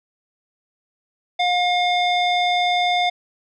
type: tone with low-pass filter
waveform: square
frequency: 714 Hz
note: F5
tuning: 38 cents sharp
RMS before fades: -19 dBFS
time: 1.39-3.1 s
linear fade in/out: 10 ms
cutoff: 3400 Hz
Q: 2.9
effects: none